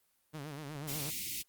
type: tone with vibrato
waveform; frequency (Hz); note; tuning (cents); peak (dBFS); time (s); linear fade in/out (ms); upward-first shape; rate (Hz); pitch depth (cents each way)
sawtooth; 146.83; D3; 0; -36; 0.33-1.11; 20; sine; 8.2; 120
type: band-stop noise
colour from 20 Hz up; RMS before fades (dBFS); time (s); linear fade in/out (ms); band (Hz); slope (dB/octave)
white; -39; 0.87-1.43; 20; 360 to 2000; 96
effects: white hiss -74 dBFS RMS until 1.48 s + Opus 32 kbps